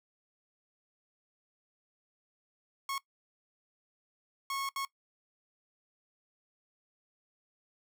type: tone bursts at uneven times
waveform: sawtooth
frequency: 1096 Hz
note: C#6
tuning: 20 cents flat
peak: -30 dBFS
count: 3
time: 2.89-2.98 / 4.5-4.69 / 4.76-4.85 s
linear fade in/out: 2 ms
effects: noise-tail reverb RT60 0.1 s tail -19 dB re dry